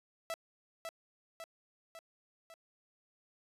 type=tone with echo; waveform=sawtooth; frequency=659.3 Hz; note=E5; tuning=in tune; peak=-32 dBFS; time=0.3-0.34 s; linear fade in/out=0 ms; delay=550 ms; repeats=4; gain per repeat=-4 dB; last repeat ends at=2.54 s; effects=resampled to 32000 Hz